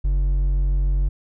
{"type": "tone with hard clipping", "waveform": "triangle", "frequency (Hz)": 46.48, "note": "F#1", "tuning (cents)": 9, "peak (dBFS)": -18, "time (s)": [0.04, 1.09], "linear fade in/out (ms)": 10, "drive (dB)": 8, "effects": []}